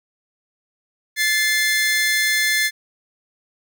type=tone pair together; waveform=sawtooth; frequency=1739.3 / 2093 Hz; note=A6 / C7; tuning=-20 / 0 cents; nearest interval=minor third; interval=320 cents; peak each=-16 dBFS; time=1.16-2.71 s; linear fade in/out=50 ms; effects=none